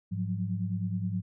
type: tone cluster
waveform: sine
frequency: 104.5 / 176.8 / 186.3 Hz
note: G#2 / F3 / F#3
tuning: +11 / +22 / +12 cents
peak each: -32 / -33 / -35 dBFS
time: 0.11-1.22 s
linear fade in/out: 20 ms
effects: none